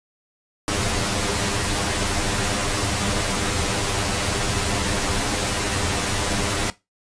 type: noise with comb filter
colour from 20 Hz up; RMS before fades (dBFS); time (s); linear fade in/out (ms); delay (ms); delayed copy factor
pink; -23; 0.68-6.7; 0; 10; +0.75
effects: noise-tail reverb RT60 0.2 s tail -17 dB re dry + resampled to 22050 Hz